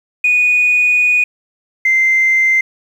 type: tone pair in turn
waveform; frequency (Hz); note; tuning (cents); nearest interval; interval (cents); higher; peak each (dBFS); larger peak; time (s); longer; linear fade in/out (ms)
sine; 2470 / 2082; D#7 / C7; -13 / -9; minor third; 296; first; -8; neither; 0.24-1.24 / 1.85-2.61; first; 5
effects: tanh soft clip ceiling -5 dBFS + 7-bit